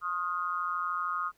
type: tone with amplitude modulation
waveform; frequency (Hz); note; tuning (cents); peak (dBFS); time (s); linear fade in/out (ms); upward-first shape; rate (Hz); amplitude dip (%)
sine; 1244.5; D#6; 0; -25; 0.01-1.32; 50; sine; 173; 95
effects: pink hiss -69 dBFS RMS until 1.37 s